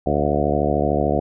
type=harmonic tone with a mistuned harmonic; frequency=73.42 Hz; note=D2; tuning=in tune; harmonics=1 / 2 / 3 / 4 / 5 / 6 / 7 / 8 / 9 / 10; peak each=-26 / -26 / -26 / -26 / -26 / -26 / -26 / -26 / -26 / -26 dBFS; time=0.06-1.2 s; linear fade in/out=5 ms; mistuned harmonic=10; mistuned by=-25 cents; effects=none